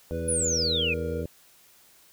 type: tone with pitch glide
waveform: triangle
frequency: 493.9 to 470.2 Hz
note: B4 to A#4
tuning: 0 to +15 cents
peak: -29 dBFS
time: 0.1-1.25 s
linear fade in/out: 50 ms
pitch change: -85 cents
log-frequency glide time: 0.3-0.88 s
type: harmonic tone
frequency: 83 Hz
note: E2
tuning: 12 cents sharp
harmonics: 1 / 2 / 3 / 4 / 5 / 6 / 7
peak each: -33 / -36 / -38 / -39 / -40 / -41 / -41 dBFS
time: 0.11-1.26 s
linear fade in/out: 0 ms
type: exponential sweep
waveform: sine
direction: down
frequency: 10600 to 2400 Hz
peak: -24 dBFS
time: 0.28-0.94 s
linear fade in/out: 5 ms
effects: white hiss -57 dBFS RMS until 2.12 s